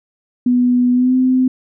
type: tone with pitch glide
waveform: sine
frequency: 246.9 to 256.8 Hz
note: B3 to C4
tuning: 0 to -32 cents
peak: -10 dBFS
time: 0.46-1.48 s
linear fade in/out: 5 ms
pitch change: +68 cents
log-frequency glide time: 0.92-1.15 s
effects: none